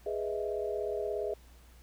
sine chord, E major seventh, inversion first, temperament equal, 415.3 / 493.9 / 622.3 / 659.3 Hz, G#4 / B4 / D#5 / E5, 0 / 0 / 0 / 0 cents, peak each -34 / -39 / -38 / -39 dBFS, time 0.06-1.34 s, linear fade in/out 5 ms, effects added 60 Hz sine -54 dBFS peak until 1.82 s + pink hiss -62 dBFS RMS until 1.82 s

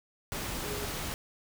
sine tone in noise, 415.3 Hz, G#4, in tune, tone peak -39 dBFS, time 0.64-0.85 s, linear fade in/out 0 ms, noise pink, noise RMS -36 dBFS, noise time 0.32-1.14 s, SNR -6 dB, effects none

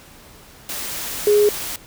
sine tone in noise, 415.3 Hz, G#4, in tune, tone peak -11 dBFS, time 1.27-1.49 s, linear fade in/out 2 ms, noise white, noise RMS -28 dBFS, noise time 0.69-1.76 s, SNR +14 dB, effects pink hiss -45 dBFS RMS until 1.86 s

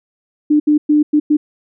sine tone bursts at uneven times, 299.1 Hz, D4, 32 cents sharp, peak -8 dBFS, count 5, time 0.5-0.6 / 0.67-0.78 / 0.89-1.03 / 1.13-1.2 / 1.3-1.37 s, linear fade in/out 10 ms, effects none

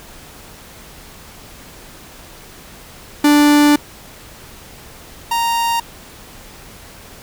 45% pulse tone pair in turn, 293.7 / 930.2 Hz, D4 / A#5, 0 / -4 cents, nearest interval octave + minor sixth, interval 1996 cents, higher second, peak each -8 / -15 dBFS, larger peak first, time 3.24-3.76 / 5.31-5.8 s, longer first, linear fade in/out 5 ms, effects pink hiss -39 dBFS RMS until 7.22 s

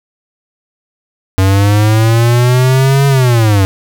square linear two-way sweep, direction up then down, 94 to 140 to 94 Hz, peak -7 dBFS, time 1.38-3.65 s, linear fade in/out 0 ms, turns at 3.07 s, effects none

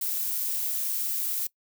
violet noise, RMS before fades -29 dBFS, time 0.01-1.47 s, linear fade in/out 5 ms, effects noise-tail reverb RT60 0.1 s tail -22 dB re dry

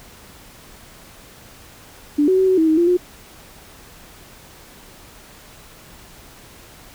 sine tone with pitch steps, 293.3 / 374.8 / 378.4 / 374.2 / 321.2 / 314.8 / 344.1 / 358.1 Hz, D4 / F#4 / F#4 / F#4 / E4 / D#4 / F4 / F4, -2 / +22 / +39 / +20 / -45 / +20 / -26 / +43 cents, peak -12 dBFS, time 2.18-2.972 s, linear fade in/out 10 ms, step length 99 ms, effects pink hiss -44 dBFS RMS until 6.94 s

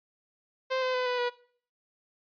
sawtooth tone with pitch steps, 521 / 512.3 / 503.8 / 495.5 / 487.2 Hz, C5 / C5 / B4 / B4 / B4, -7 / -37 / +34 / +6 / -24 cents, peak -23 dBFS, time 0.7-1.3 s, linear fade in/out 20 ms, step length 120 ms, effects noise-tail reverb RT60 0.5 s tail -20 dB re dry + resampled to 11025 Hz

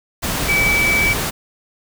sine tone in noise, 2300 Hz, D7, 37 cents flat, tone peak -14 dBFS, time 0.48-1.14 s, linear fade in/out 20 ms, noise pink, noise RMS -21 dBFS, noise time 0.22-1.31 s, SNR +4 dB, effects none

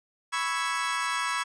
30% pulse chord, C# minor seventh, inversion third, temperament equal, 987.8 / 1108.7 / 1318.5 / 1661.2 Hz, B5 / C#6 / E6 / G#6, 0 / 0 / 0 / 0 cents, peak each -30 dBFS, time 0.32-1.44 s, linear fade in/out 20 ms, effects resampled to 22050 Hz

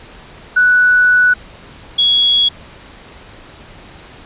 sine tone pair in turn, 1480 / 3342 Hz, F#6 / G#7, 0 / +10 cents, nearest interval octave + major second, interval 1410 cents, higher second, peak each -7 / -8 dBFS, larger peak first, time 0.56-1.34 / 1.98-2.49 s, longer first, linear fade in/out 10 ms, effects pink hiss -38 dBFS RMS until 4.25 s + resampled to 8000 Hz

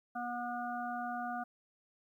harmonic tone, 242 Hz, B3, 35 cents flat, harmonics 1 / 3 / 5 / 6, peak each -43 / -38 / -45 / -44 dBFS, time 0.15-1.44 s, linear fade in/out 10 ms, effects 12-bit

